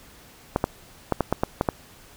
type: clicks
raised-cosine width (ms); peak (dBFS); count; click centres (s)
1; -6; 8; 0.561 / 0.641 / 1.123 / 1.207 / 1.326 / 1.435 / 1.611 / 1.688
effects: pink hiss -50 dBFS RMS until 2.16 s

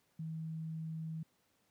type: tone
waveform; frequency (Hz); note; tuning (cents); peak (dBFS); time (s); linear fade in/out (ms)
sine; 160.3; E3; -48; -38; 0.19-1.23; 5
effects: pink hiss -75 dBFS RMS until 1.7 s + high-pass 100 Hz 12 dB/octave

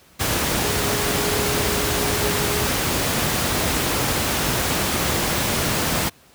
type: tone in noise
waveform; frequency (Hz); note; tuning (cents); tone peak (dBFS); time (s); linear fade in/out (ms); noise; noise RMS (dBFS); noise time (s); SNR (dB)
sine; 415.3; G#4; 0; -27; 0.63-2.69; 20; pink; -21; 0.19-6.1; -9
effects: pink hiss -52 dBFS RMS until 6.34 s + high-pass 60 Hz 12 dB/octave

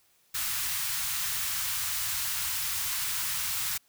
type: band-stop noise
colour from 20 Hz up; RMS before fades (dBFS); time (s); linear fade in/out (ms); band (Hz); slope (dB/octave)
white; -31; 0.34-3.78; 10; 140 to 980; 24
effects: white hiss -66 dBFS RMS until 3.88 s

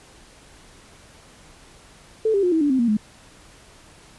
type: tone with pitch steps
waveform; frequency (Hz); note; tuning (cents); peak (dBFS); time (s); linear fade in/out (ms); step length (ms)
sine; 440 / 396.6 / 357.4 / 322.1 / 290.3 / 261.6 / 235.8 / 212.5; A4 / G4 / F4 / E4 / D4 / C4 / A#3 / G#3; 0 / +20 / +40 / -40 / -20 / 0 / +20 / +40; -16; 2.25-2.97; 5; 90
effects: pink hiss -49 dBFS RMS until 4.18 s + resampled to 24000 Hz

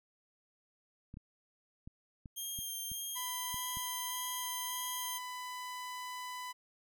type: clicks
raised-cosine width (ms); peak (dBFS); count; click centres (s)
5; -35; 8; 1.141 / 1.171 / 1.875 / 2.258 / 2.589 / 2.917 / 3.543 / 3.771
type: tone with vibrato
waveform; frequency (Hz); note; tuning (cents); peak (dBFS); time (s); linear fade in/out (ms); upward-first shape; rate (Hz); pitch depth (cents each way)
5% pulse; 3200; G7; +35; -31; 2.36-5.19; 20; sine; 1.7; 15
type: tone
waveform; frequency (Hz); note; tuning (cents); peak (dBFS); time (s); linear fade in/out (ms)
sawtooth; 999; B5; +20; -37; 3.15-6.53; 20
effects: none

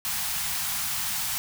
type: band-stop noise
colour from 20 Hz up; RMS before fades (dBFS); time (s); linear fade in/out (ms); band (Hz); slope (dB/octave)
white; -29; 0.05-1.38; 0; 220 to 710; 48
effects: none

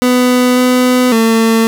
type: tone with pitch steps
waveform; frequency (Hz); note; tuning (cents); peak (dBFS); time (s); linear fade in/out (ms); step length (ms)
30% pulse; 249.4 / 251.3 / 225.7; B3 / B3 / A3; +17 / +30 / +44; -5; 0.02-1.67; 0; 550
effects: none

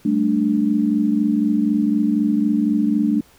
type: chord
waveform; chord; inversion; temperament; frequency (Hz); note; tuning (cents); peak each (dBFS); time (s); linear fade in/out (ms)
sine; G suspended second; none; equal; 196 / 220 / 293.7; G3 / A3 / D4; 0 / 0 / 0; -23 / -18 / -19; 0.05-3.21; 5
effects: pink hiss -52 dBFS RMS until 3.38 s

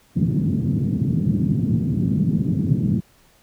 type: band-pass noise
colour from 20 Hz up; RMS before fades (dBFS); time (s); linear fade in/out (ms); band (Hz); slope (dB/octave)
pink; -20; 0.15-3.01; 20; 120 to 230; 24
effects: pink hiss -56 dBFS RMS until 3.42 s

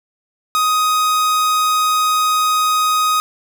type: tone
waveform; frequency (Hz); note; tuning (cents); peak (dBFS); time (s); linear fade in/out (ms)
45% pulse; 1252; D#6; +10; -13; 0.55-3.2; 0
effects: none

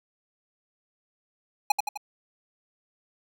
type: tone with echo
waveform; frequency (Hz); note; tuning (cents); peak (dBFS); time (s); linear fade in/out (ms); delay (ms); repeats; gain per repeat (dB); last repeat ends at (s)
square; 830.6; G#5; 0; -17; 1.7-1.72; 5; 85; 3; -5; 1.975
effects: none

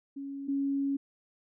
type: tone pair in turn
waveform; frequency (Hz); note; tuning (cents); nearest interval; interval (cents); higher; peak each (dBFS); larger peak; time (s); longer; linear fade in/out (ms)
sine; 277.2 / 277.2; C#4 / C#4; 0 / 0; unison; 0; neither; -36 / -27; second; 0.16-0.48 / 0.48-0.97; second; 10
effects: none

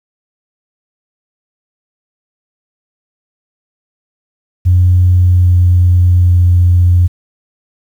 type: tone with pitch steps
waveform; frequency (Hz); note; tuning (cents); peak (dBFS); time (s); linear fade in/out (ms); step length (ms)
sine; 89.9 / 89.1 / 88.5; F#2 / F2 / F2; -49 / +35 / +23; -4; 4.65-7.08; 20; 810
effects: tanh soft clip ceiling 0 dBFS + 7-bit

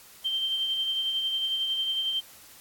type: tone with tremolo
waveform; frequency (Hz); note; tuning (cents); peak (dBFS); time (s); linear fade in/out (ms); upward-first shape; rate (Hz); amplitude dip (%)
sine; 3136; G7; 0; -24; 0.24-2.21; 20; sine; 11; 35
effects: white hiss -51 dBFS RMS until 2.6 s + AAC 64 kbps

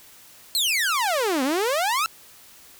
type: exponential two-way sweep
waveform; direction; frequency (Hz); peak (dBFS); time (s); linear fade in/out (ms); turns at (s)
sawtooth; down then up; 4335 to 250 to 1369; -17; 0.55-2.06; 0; 1.43
effects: white hiss -49 dBFS RMS until 2.79 s

